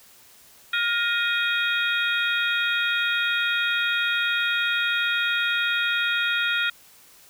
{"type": "tone cluster", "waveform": "sine", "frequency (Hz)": [1416, 1867, 2477, 3277, 3730], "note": ["F6", "A#6", "D#7", "G#7", "A#7"], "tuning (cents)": [23, 2, -8, -24, 0], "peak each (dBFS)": [-24, -29, -28, -30, -30], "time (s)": [0.73, 6.7], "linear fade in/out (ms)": 5, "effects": ["white hiss -52 dBFS RMS until 7.29 s"]}